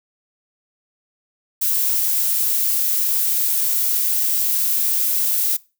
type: noise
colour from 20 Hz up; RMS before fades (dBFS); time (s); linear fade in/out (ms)
violet; -19; 1.61-5.57; 10
effects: noise-tail reverb RT60 0.3 s tail -22 dB re dry